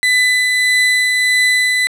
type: tone with tremolo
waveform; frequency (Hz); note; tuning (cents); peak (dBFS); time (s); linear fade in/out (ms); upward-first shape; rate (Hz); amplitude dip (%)
35% pulse; 2000; B6; +21; -8; 0.03-1.87; 0; triangle; 1.6; 30
effects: low-pass 10000 Hz 12 dB/octave + 7-bit